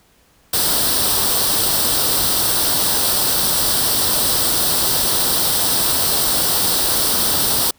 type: noise with comb filter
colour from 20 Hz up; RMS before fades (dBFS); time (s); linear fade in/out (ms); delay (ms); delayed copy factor
white; -17; 0.53-7.71; 5; 0.22; +0.65
effects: pink hiss -55 dBFS RMS until 7.78 s